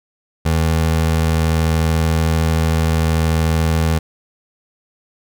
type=tone; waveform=25% pulse; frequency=80.6 Hz; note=E2; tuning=38 cents flat; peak=-10 dBFS; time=0.45-3.99 s; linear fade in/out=10 ms; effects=none